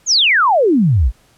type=exponential sweep; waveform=sine; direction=down; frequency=7040 to 49.35 Hz; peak=-9 dBFS; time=0.06-1.12 s; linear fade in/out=50 ms; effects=pink hiss -53 dBFS RMS until 1.37 s + low-pass 12000 Hz 12 dB/octave